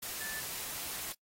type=tone in noise; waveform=sine; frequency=1754 Hz; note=A6; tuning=6 cents flat; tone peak=-42 dBFS; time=0.2-0.41 s; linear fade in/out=10 ms; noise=white; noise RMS=-40 dBFS; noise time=0.02-1.13 s; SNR=-5 dB; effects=noise-tail reverb RT60 0.1 s tail -19 dB re dry + AAC 48 kbps